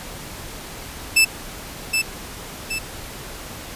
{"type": "tone with echo", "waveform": "sawtooth", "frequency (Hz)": 2637, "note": "E7", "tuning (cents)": 0, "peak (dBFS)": -8, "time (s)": [1.16, 1.25], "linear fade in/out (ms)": 10, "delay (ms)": 770, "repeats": 2, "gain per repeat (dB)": -6, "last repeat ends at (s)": 2.79, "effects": ["pink hiss -35 dBFS RMS until 3.75 s", "resampled to 32000 Hz"]}